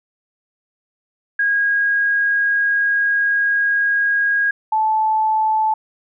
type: tone pair in turn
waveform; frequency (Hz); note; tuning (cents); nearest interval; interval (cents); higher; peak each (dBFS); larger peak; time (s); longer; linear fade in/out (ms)
sine; 1638 / 871.5; G#6 / A5; -24 / -17; major seventh; 1093; first; -14 / -14; neither; 1.39-4.51 / 4.72-5.74; first; 5
effects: none